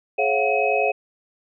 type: tone cluster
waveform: sine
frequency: 424.3 / 544 / 684 / 734 / 2546 Hz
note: G#4 / C#5 / F5 / F#5 / D#7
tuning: +37 / -33 / -36 / -14 / +39 cents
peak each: -24 dBFS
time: 0.18-0.92 s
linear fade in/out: 10 ms
effects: none